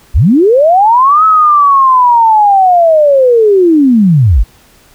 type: linear two-way sweep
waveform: sine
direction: up then down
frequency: 38.55 to 1300 to 38.55 Hz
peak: -3 dBFS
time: 0.14-4.44 s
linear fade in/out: 20 ms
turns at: 1.25 s
effects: pink hiss -44 dBFS RMS until 4.94 s